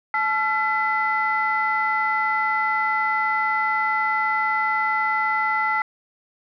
sine tone cluster, 865 / 1362 / 2011 Hz, A5 / F6 / B6, -30 / -44 / +31 cents, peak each -23 dBFS, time 0.14-5.82 s, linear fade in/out 2 ms, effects tanh soft clip ceiling -11 dBFS

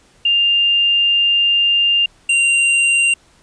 sine / square tone pair in turn, 2800 / 2773 Hz, F7 / F7, +4 / -13 cents, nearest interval unison, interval 17 cents, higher first, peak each -11 / -12 dBFS, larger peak first, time 0.25-2.06 / 2.29-3.14 s, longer first, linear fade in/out 5 ms, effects pink hiss -52 dBFS RMS until 3.42 s + resampled to 22050 Hz

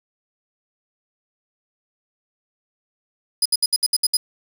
25% pulse tone bursts, 4978 Hz, D#8, in tune, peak -10 dBFS, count 8, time 3.42-4.17 s, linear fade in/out 5 ms, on 36 ms, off 66 ms, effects 7-bit

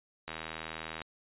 click train, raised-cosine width 0.3 ms, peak -22 dBFS, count 60, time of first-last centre 0.28-1.018 s, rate 80 Hz, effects resampled to 8000 Hz

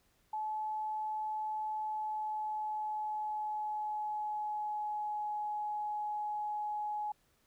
sine tone with pitch glide, 860 to 841.3 Hz, A5 to G#5, -40 to +22 cents, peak -34 dBFS, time 0.33-7.12 s, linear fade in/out 5 ms, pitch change -38 cents, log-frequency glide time 1.75-5.31 s, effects pink hiss -72 dBFS RMS until 7.46 s

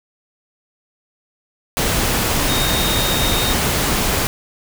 sine tone in noise, 3711 Hz, A#7, 9 cents flat, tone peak -22 dBFS, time 2.49-3.53 s, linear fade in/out 0 ms, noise pink, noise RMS -18 dBFS, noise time 1.77-4.27 s, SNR -7 dB, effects none

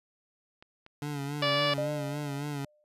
clicks, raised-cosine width 0.3 ms, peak -34 dBFS, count 2, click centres 0.625 / 0.864 s
25% pulse tone with vibrato, 143.4 Hz, D3, 41 cents flat, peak -29 dBFS, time 1.02-2.65 s, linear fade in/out 2 ms, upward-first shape sine, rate 3.6 Hz, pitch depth 56 cents each way
harmonic tone, 580 Hz, D5, 22 cents flat, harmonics 1 / 2 / 3 / 4 / 5 / 6 / 7 / 8 / 9, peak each -29 / -31 / -35 / -35 / -33 / -36 / -40 / -39 / -40 dBFS, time 1.42-1.74 s, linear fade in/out 5 ms
sine tone with exponential decay, 600 Hz, D5, 37 cents sharp, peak -27 dBFS, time 1.78-2.84 s, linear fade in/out 0 ms, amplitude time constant 230 ms
effects resampled to 32000 Hz

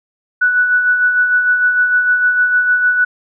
sine tone with tremolo, 1480 Hz, F#6, in tune, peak -8 dBFS, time 0.41-3.05 s, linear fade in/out 10 ms, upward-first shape sine, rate 6.6 Hz, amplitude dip 45%, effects none

